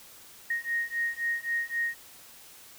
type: beating tone pair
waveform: sine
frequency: 1864 / 1867.8 Hz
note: A#6 / A#6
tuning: -1 / +3 cents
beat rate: 3.8 Hz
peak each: -31 dBFS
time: 0.5-1.95 s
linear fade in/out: 5 ms
effects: white hiss -51 dBFS RMS until 2.78 s